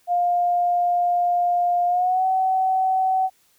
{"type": "tone with pitch glide", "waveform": "sine", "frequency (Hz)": [705, 755.6], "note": ["F5", "F#5"], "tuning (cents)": [16, 36], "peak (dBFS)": -17, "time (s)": [0.07, 3.3], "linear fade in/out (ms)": 50, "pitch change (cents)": 120, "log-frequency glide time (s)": [1.87, 2.26], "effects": ["white hiss -61 dBFS RMS until 3.58 s"]}